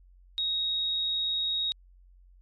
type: tone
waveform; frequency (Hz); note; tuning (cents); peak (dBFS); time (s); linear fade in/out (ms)
sine; 3771; A#7; +19; -26; 0.38-1.72; 0
effects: added 45 Hz sine -53 dBFS peak until 2.41 s + MP3 48 kbps